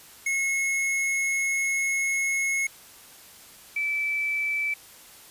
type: tone pair in turn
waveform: square / sine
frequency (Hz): 2176 / 2316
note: C#7 / D7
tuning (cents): -33 / -25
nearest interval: minor second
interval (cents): 108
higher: second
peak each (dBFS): -24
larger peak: neither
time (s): 0.26-2.67 / 3.76-4.74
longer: first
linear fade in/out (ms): 5
effects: white hiss -49 dBFS RMS until 5.3 s + resampled to 32000 Hz